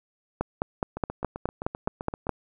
two click trains, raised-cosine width 1 ms, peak -11 / -19 dBFS, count 10 / 11, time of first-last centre 0.41-2.293 / 0.97-2.269 s, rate 4.78 / 7.7 Hz, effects none

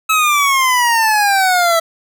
25% pulse exponential sweep, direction down, 1300 to 655 Hz, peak -7 dBFS, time 0.09-1.8 s, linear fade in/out 10 ms, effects none

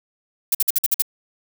violet noise bursts, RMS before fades -17 dBFS, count 7, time 0.52-1.022 s, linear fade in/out 5 ms, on 28 ms, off 51 ms, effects none

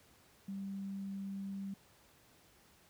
sine tone, 196 Hz, G3, in tune, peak -39 dBFS, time 0.48-1.74 s, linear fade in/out 5 ms, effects pink hiss -65 dBFS RMS until 2.89 s + high-pass 60 Hz 12 dB/octave

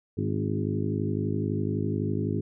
harmonic tone with a mistuned harmonic, 51.91 Hz, G#1, in tune, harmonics 2 / 3 / 4 / 5 / 6 / 7 / 8, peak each -30 / -32 / -33 / -34 / -35 / -35 / -36 dBFS, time 0.17-2.41 s, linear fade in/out 10 ms, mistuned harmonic 5, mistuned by +40 cents, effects none

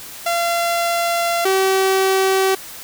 sawtooth tone pair in turn, 685 / 382.9 Hz, F5 / G4, -34 / -41 cents, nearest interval minor seventh, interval 1007 cents, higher first, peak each -13 / -10 dBFS, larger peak second, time 0.26-1.45 / 1.45-2.55 s, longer first, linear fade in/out 5 ms, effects white hiss -35 dBFS RMS until 2.83 s

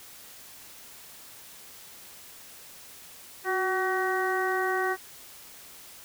harmonic tone with a mistuned harmonic, 378.2 Hz, F#4, 38 cents sharp, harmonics 1 / 2 / 3 / 4 / 5, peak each -29 / -31 / -33 / -32 / -32 dBFS, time 3.44-4.97 s, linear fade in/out 50 ms, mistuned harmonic 1, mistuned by -40 cents, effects white hiss -48 dBFS RMS until 6.04 s

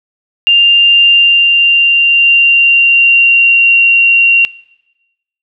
sine tone with pitch glide, 2794 to 2756 Hz, F7 to F7, 0 to -24 cents, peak -4 dBFS, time 0.47-4.45 s, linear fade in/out 0 ms, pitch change -24 cents, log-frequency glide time 0.78-3.78 s, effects noise-tail reverb RT60 1.0 s tail -22 dB re dry

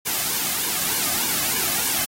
white noise with flanger, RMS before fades -23 dBFS, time 0.05-2.06 s, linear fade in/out 20 ms, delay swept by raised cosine 1.5 to 2.16 ms, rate 3.3 Hz, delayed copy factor -0.65, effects AAC 48 kbps

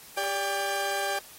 sawtooth tone cluster, 398 / 580 / 796 Hz, G4 / D5 / G5, +26 / -22 / +26 cents, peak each -31 / -29 / -24 dBFS, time 0.17-1.19 s, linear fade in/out 5 ms, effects white hiss -49 dBFS RMS until 1.38 s + AAC 48 kbps

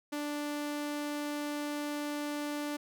sawtooth tone, 293.7 Hz, D4, in tune, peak -30 dBFS, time 0.12-2.77 s, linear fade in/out 10 ms, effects none

